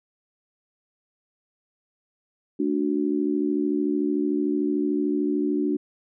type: chord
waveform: sine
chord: D major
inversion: second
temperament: just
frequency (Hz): 220.2 / 293.7 / 367.1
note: A3 / D4 / F#4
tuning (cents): +2 / 0 / -14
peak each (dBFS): -29 / -23 / -27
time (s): 2.59-5.77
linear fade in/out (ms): 10
effects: none